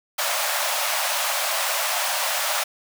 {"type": "high-pass noise", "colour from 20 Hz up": "pink", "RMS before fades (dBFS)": -24, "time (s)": [0.18, 2.64], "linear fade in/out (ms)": 10, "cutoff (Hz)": 560, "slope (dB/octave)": 96, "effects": []}